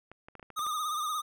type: clicks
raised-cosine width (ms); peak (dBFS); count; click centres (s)
0.5; -32; 8; 0.116 / 0.285 / 0.353 / 0.396 / 0.428 / 0.503 / 0.592 / 0.666
type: tone with vibrato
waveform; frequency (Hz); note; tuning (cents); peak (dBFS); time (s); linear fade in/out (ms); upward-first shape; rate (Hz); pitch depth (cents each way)
square; 1225; D#6; -27; -31; 0.56-1.22; 20; sine; 17; 61
effects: none